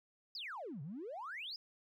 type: exponential two-way sweep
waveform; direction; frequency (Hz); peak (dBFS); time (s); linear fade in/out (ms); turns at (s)
triangle; down then up; 5240 to 130 to 5240; -39; 0.35-1.56; 2; 0.82
effects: tanh soft clip ceiling -40 dBFS